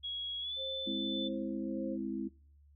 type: tone with pitch glide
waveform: sine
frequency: 3322 to 3520 Hz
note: G#7 to A7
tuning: 0 to 0 cents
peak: -36 dBFS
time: 0.03-1.29 s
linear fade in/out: 20 ms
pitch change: +100 cents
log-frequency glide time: 0.4-0.56 s
type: tone with tremolo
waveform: sine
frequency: 531 Hz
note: C5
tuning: 25 cents sharp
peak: -40 dBFS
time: 0.56-1.98 s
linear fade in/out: 50 ms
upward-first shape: sine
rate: 1.7 Hz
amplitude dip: 60%
type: chord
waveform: sine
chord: Ab augmented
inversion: none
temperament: equal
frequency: 207.7 / 261.6 / 329.6 Hz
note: Ab3 / C4 / E4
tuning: 0 / 0 / 0 cents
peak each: -39 dBFS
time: 0.86-2.29 s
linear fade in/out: 20 ms
effects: noise-tail reverb RT60 0.5 s tail -25 dB re dry + added 72 Hz sine -59 dBFS peak until 2.75 s